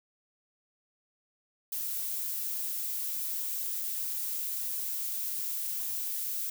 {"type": "noise", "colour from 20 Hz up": "violet", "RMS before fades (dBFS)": -34, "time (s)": [1.72, 6.5], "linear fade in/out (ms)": 5, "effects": []}